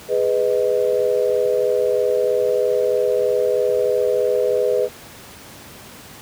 sine chord, G# minor, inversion none, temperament just, 415.3 / 498.4 / 623 Hz, G#4 / B4 / D#5, 0 / +16 / +2 cents, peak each -20 / -18 / -23 dBFS, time 0.08-4.89 s, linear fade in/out 50 ms, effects pink hiss -40 dBFS RMS until 6.21 s + high-pass 80 Hz 12 dB/octave

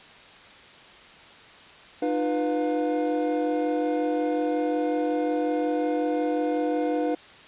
triangle tone cluster, 304.3 / 349.8 / 493.5 / 709 Hz, D#4 / F4 / B4 / F5, -38 / +3 / -1 / +26 cents, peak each -24 / -33 / -25 / -29 dBFS, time 2.02-7.15 s, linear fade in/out 5 ms, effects white hiss -48 dBFS RMS until 7.47 s + resampled to 8000 Hz

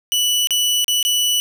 sawtooth tone with dropouts, 2960 Hz, F#7, in tune, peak -12 dBFS, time 0.12-1.4 s, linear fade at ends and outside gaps 0 ms, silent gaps 0.472-0.507 / 0.844-0.881 / 1.028-1.05 s, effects none

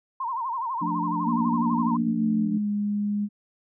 sine tone with vibrato, 987.8 Hz, B5, in tune, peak -26 dBFS, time 0.2-1.97 s, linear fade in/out 5 ms, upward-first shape sine, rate 12 Hz, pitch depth 150 cents each way
sine chord, D minor, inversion first, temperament equal, 174.61 / 220 / 293.7 Hz, F3 / A3 / D4, 0 / 0 / 0 cents, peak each -30 / -33 / -30 dBFS, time 0.81-2.58 s, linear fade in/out 10 ms
sine tone with pitch glide, 235.3 to 206 Hz, A#3 to G#3, +16 to -14 cents, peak -23 dBFS, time 1.24-3.29 s, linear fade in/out 50 ms, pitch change -230 cents, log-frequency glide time 1.95-2.69 s
effects none

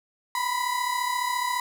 35% pulse tone pair together, 972.5 / 1007 Hz, B5 / B5, -27 / +33 cents, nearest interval minor second, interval 60 cents, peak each -26 dBFS, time 0.35-1.6 s, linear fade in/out 2 ms, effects none

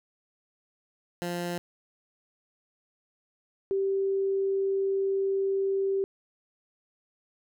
15% pulse / sine tone pair in turn, 174.6 / 389.7 Hz, F3 / G4, 0 / -10 cents, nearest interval octave + major second, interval 1390 cents, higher second, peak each -24 dBFS, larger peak neither, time 1.22-1.58 / 3.71-6.04 s, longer second, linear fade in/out 0 ms, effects none

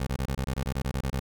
20% pulse tone bursts, 66.6 Hz, C2, 31 cents sharp, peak -22 dBFS, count 13, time 0-1.196 s, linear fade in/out 5 ms, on 68 ms, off 26 ms, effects none

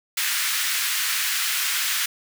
pink high-pass noise, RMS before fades -24 dBFS, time 0.17-2.06 s, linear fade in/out 5 ms, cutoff 1500 Hz, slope 24 dB/octave, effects none

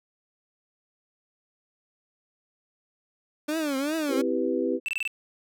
30% pulse tone with vibrato, 293.3 Hz, D4, 2 cents flat, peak -23 dBFS, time 3.48-4.22 s, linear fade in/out 10 ms, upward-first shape triangle, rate 2.6 Hz, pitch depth 200 cents each way
sine chord, C major seventh, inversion none, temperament equal with one note detuned, 259.4 / 329.6 / 392 / 493.9 Hz, C4 / E4 / G4 / B4, -15 / 0 / 0 / 0 cents, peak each -29 dBFS, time 4.08-4.8 s, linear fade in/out 50 ms
triangle tone bursts, 2657 Hz, E7, 13 cents sharp, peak -24 dBFS, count 5, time 4.86-5.076 s, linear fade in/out 0 ms, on 24 ms, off 24 ms
effects none

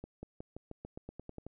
accelerating click train, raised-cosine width 2 ms, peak -30 dBFS, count 12, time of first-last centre 0.04-1.466 s, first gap 190 ms, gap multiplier 0.92, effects none

